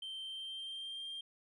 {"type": "tone with pitch glide", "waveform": "sine", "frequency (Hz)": [3126, 3190], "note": ["G7", "G7"], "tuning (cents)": [-6, 30], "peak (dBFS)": -39, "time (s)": [0.02, 1.21], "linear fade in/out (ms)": 5, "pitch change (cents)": 36, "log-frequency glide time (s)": [0.23, 1.06], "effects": ["tanh soft clip ceiling -40 dBFS"]}